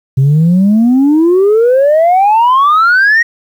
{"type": "exponential sweep", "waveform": "sine", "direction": "up", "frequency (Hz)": [130, 1904], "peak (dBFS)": -3, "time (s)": [0.17, 3.23], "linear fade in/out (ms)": 10, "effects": ["tanh soft clip ceiling -3 dBFS", "7-bit"]}